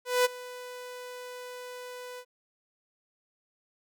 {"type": "tone with ADSR envelope", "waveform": "sawtooth", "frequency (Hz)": 496.9, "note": "B4", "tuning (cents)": 11, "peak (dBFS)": -16, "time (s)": [0.05, 2.25], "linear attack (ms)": 200, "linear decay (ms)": 22, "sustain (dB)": -20, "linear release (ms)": 64, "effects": []}